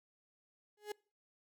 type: tone with exponential growth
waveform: 35% pulse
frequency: 418.1 Hz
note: G#4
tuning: 12 cents sharp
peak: -35 dBFS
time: 0.77-0.92 s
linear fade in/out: 5 ms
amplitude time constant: 31 ms
effects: noise-tail reverb RT60 0.4 s tail -25 dB re dry